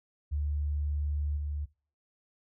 sine tone with level steps, 73.42 Hz, D2, in tune, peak -28 / -31 dBFS, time 0.31-1.66 s, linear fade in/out 20 ms, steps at 1.36 s, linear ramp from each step 20 ms, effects noise-tail reverb RT60 0.4 s tail -23 dB re dry

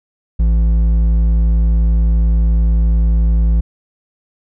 sine tone with hard clipping, 55.7 Hz, A1, 22 cents sharp, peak -11 dBFS, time 0.39-3.61 s, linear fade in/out 10 ms, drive 6 dB, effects none

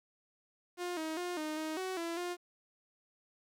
sawtooth tone with pitch steps, 354.7 / 316.7 / 355.3 / 308.2 / 313.5 / 374.4 / 335.9 / 353.6 Hz, F4 / D#4 / F4 / D#4 / D#4 / F#4 / E4 / F4, +27 / +31 / +30 / -16 / +13 / +20 / +33 / +22 cents, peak -32 dBFS, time 0.77-2.37 s, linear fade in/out 50 ms, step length 200 ms, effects low-pass 12000 Hz 12 dB/octave + 11-bit

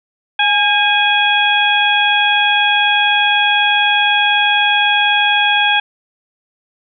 harmonic tone with a mistuned harmonic, 832 Hz, G#5, 3 cents sharp, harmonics 1 / 2 / 3 / 4, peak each -16 / -16 / -16 / -16 dBFS, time 0.39-5.8 s, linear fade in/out 5 ms, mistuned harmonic 2, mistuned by -45 cents, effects none

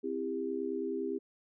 sine chord, C major, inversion none, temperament equal with one note detuned, 261.6 / 329.6 / 399.3 Hz, C4 / E4 / G4, 0 / 0 / +32 cents, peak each -38 / -38 / -35 dBFS, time 0.03-1.19 s, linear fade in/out 20 ms, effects none

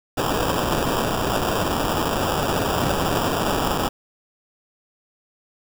white noise with sample-and-hold, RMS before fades -22 dBFS, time 0.17-3.89 s, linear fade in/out 10 ms, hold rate 2100 Hz, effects none

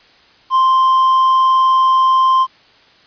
triangle tone, 1046.5 Hz, C6, in tune, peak -7 dBFS, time 0.5-2.47 s, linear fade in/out 50 ms, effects white hiss -48 dBFS RMS until 3.06 s + resampled to 11025 Hz

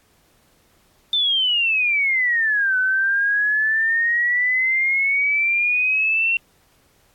sine exponential two-way sweep, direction down then up, 3587 to 1502 to 2734 Hz, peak -16 dBFS, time 1.13-6.37 s, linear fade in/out 2 ms, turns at 2.77 s, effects pink hiss -59 dBFS RMS until 7.14 s + AAC 64 kbps

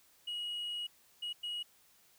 sine tone bursts at uneven times, 2900 Hz, F#7, 35 cents flat, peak -34 dBFS, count 3, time 0.27-0.87 / 1.22-1.33 / 1.43-1.63 s, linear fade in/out 10 ms, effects tanh soft clip ceiling -35 dBFS + white hiss -66 dBFS RMS until 2.18 s

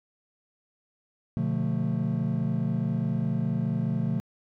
triangle chord, B half-diminished seventh, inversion none, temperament just, 123.47 / 148.16 / 177.8 / 222.2 Hz, B2 / D3 / F3 / A3, 0 / +16 / +31 / +17 cents, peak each -28 dBFS, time 1.37-4.2 s, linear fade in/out 0 ms, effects tanh soft clip ceiling -14 dBFS

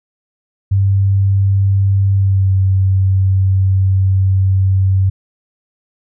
sine tone with pitch glide, 98 to 95.54 Hz, G2 to G2, 0 to -44 cents, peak -9 dBFS, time 0.71-5.1 s, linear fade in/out 10 ms, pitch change -44 cents, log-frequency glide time 2.15-2.52 s, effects none

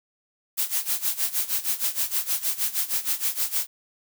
blue noise with tremolo, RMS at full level -23 dBFS, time 0.57-3.67 s, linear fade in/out 20 ms, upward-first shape sine, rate 6.4 Hz, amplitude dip 85%, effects none

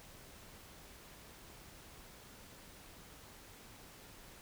silence, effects pink hiss -56 dBFS RMS until 4.41 s

